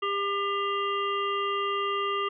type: harmonic tone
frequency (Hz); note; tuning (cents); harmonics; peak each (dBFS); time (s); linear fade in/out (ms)
400; G4; +35; 1 / 3 / 5 / 7 / 8; -31 / -28 / -38 / -35 / -42; 0.02-2.29; 10
effects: none